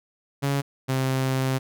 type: tone pair in turn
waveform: sawtooth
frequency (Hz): 139.7 / 131.86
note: C#3 / C3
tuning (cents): +14 / +14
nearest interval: minor second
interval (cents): 100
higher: first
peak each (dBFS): -18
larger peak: neither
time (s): 0.42-0.62 / 0.88-1.59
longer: second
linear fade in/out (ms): 20
effects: none